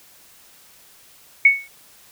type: tone with exponential decay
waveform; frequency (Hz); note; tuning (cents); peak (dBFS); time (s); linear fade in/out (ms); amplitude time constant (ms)
sine; 2217; C#7; 0; -5; 1.45-1.68; 5; 48
effects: white hiss -50 dBFS RMS until 2.11 s

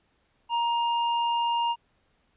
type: tone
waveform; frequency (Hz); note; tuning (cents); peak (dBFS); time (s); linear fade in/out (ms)
square; 939; A#5; +12; -24; 0.49-1.76; 50
effects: pink hiss -69 dBFS RMS until 2.36 s + resampled to 8000 Hz

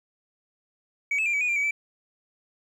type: tone with pitch steps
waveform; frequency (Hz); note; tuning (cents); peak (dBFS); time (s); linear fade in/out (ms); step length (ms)
sine; 2267 / 2603 / 2389 / 2283 / 2465 / 2377 / 2270 / 2321; C#7 / E7 / D7 / D7 / D#7 / D7 / C#7 / D7; +38 / -22 / +29 / -50 / -17 / +20 / +41 / -21; -20; 1.11-1.71; 5; 75
effects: tanh soft clip ceiling -21 dBFS + 10-bit

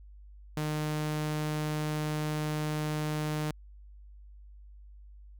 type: tone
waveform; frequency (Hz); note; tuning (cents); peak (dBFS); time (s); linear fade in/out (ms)
sawtooth; 152.4; D#3; -36; -26; 0.57-3.51; 2
effects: added 50 Hz sine -48 dBFS peak until 5.39 s

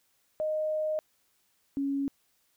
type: tone pair in turn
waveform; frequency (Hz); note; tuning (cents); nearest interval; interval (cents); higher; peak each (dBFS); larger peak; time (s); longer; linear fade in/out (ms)
sine; 619 / 277.6; D#5 / C#4; -9 / +3; octave + major second; 1388; first; -27; neither; 0.4-0.99 / 1.77-2.08; first; 0
effects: white hiss -71 dBFS RMS until 2.56 s

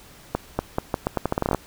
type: accelerating click train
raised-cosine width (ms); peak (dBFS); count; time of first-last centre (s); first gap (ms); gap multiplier
1; -7; 15; 0.35-1.547; 240; 0.81
effects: pink hiss -48 dBFS RMS until 1.66 s

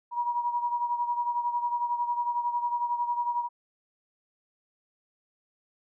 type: beating tone pair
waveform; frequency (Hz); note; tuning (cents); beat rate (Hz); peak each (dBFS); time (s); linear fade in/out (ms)
sine; 957 / 968; A#5 / B5; +45 / -35; 11; -27 / -33; 0.11-3.49; 50
effects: none

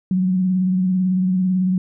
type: tone with vibrato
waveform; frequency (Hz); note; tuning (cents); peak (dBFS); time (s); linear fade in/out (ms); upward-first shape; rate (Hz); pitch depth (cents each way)
sine; 185; F#3; 0; -15; 0.11-1.78; 2; sine; 18; 39
effects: none

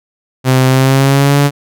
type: tone with pitch glide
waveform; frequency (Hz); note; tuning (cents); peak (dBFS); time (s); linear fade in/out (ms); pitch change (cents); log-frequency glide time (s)
sawtooth; 130 to 142.59; C3 to C#3; -11 to +49; -3; 0.44-1.51; 50; +160; 0.67-1.38
effects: none

